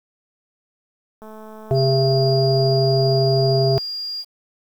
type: click train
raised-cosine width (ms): 1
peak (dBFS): -27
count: 558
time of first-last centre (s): 1.22-3.787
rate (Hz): 217
type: harmonic tone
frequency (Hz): 133.8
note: C3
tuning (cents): +39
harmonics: 1 / 3 / 5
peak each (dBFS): -17 / -19 / -21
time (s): 1.71-3.78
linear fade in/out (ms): 0
type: tone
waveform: sine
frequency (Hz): 4815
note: D8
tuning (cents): +42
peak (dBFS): -25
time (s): 1.74-4.25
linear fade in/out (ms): 50
effects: 8-bit